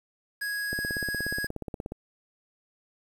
square tone, 1661.2 Hz, G#6, in tune, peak -30 dBFS, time 0.41-1.47 s, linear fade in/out 10 ms
click train, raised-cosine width 2 ms, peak -21 dBFS, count 21, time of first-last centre 0.73-1.92 s, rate 16.8 Hz
effects 9-bit

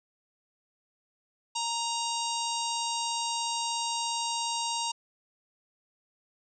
harmonic tone with a mistuned harmonic, 937 Hz, A#5, 9 cents sharp, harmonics 1 / 3 / 4 / 5 / 6 / 7 / 8 / 9, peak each -32 / -37 / -38 / -39 / -40 / -40 / -41 / -42 dBFS, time 1.55-4.92 s, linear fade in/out 10 ms, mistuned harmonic 1, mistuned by -16 cents, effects none

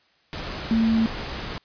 sine tone in noise, 224.8 Hz, A3, 37 cents sharp, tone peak -17 dBFS, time 0.71-1.06 s, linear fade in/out 0 ms, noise pink, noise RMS -32 dBFS, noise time 0.33-1.58 s, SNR +12 dB, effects white hiss -62 dBFS RMS until 1.64 s + resampled to 11025 Hz

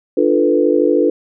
sine chord, B half-diminished seventh, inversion first, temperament equal with one note detuned, 296.9 / 349.2 / 440 / 493.9 Hz, D4 / F4 / A4 / B4, +19 / 0 / 0 / 0 cents, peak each -16 dBFS, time 0.17-1.1 s, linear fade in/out 5 ms, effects none

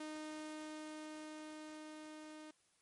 sawtooth tone with level ramp, 308.1 Hz, D#4, 17 cents flat, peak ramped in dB -40 to -47 dBFS, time 0-2.51 s, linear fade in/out 5 ms, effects white hiss -75 dBFS RMS until 2.81 s + MP3 48 kbps

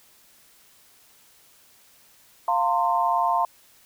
sine chord, F suspended fourth, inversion none, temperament equal with one note detuned, 698.5 / 908.9 / 1046.5 Hz, F5 / Bb5 / C6, 0 / -44 / 0 cents, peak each -24 / -23 / -24 dBFS, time 2.48-3.45 s, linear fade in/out 2 ms, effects white hiss -56 dBFS RMS until 3.85 s

